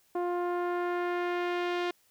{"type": "tone with low-pass filter sweep", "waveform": "sawtooth", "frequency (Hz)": 352.4, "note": "F4", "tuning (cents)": 16, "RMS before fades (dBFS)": -31, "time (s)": [0.15, 1.91], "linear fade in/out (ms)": 5, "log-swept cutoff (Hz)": [910, 3400], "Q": 1.2, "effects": ["white hiss -67 dBFS RMS until 2.1 s"]}